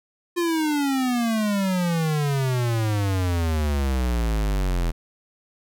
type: exponential sweep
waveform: square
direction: down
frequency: 352.8 to 41.2 Hz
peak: -21 dBFS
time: 0.36-4.92 s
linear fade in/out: 20 ms
effects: none